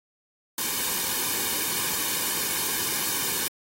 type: noise with comb filter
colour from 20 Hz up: white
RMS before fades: -27 dBFS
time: 0.58-3.48 s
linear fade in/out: 2 ms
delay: 1.5 ms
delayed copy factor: -0.7
effects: AAC 48 kbps